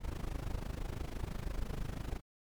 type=noise with amplitude modulation; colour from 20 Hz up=brown; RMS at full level=-35 dBFS; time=0-2.21 s; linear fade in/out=50 ms; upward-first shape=sine; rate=26 Hz; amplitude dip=85%; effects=MP3 96 kbps